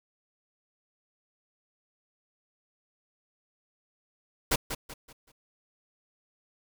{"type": "noise with echo", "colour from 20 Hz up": "pink", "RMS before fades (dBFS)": -24, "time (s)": [4.51, 4.56], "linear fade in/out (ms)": 10, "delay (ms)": 190, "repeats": 4, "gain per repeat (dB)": -9, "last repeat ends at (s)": 5.32, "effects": []}